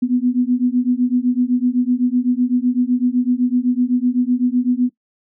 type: beating tone pair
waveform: sine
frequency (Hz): 244.1 / 252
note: B3 / B3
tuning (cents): -20 / +35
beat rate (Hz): 7.9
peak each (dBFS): -17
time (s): 0.02-4.9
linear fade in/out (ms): 10
effects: noise-tail reverb RT60 0.1 s tail -17 dB re dry